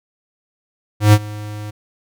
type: tone with ADSR envelope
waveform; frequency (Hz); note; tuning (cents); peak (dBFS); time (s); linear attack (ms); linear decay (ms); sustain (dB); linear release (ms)
square; 105.2; G#2; +23; -5; 1-1.71; 130; 52; -22; 12
effects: none